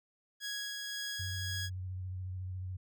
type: tone with tremolo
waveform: 15% pulse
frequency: 1661.2 Hz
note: G#6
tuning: in tune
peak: -30 dBFS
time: 0.4-1.7 s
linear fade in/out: 50 ms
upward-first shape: sine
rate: 1.9 Hz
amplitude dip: 25%
type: tone with vibrato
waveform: sine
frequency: 92.4 Hz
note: F#2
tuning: 2 cents flat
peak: -37 dBFS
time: 1.19-2.77 s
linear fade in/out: 10 ms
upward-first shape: sine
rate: 14 Hz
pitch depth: 28 cents each way
effects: none